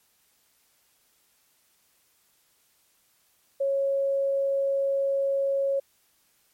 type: tone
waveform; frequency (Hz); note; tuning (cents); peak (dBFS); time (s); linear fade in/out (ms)
sine; 550; C#5; -14; -22; 3.6-5.8; 10
effects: white hiss -66 dBFS RMS until 6.53 s + MP3 64 kbps